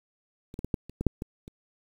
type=clicks; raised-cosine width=3 ms; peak=-30 / -21 / -19 / -13 / -29 / -17 / -7 / -20 / -30 dBFS; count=9; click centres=0.541 / 0.591 / 0.646 / 0.742 / 0.896 / 1.01 / 1.067 / 1.221 / 1.479 s; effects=8-bit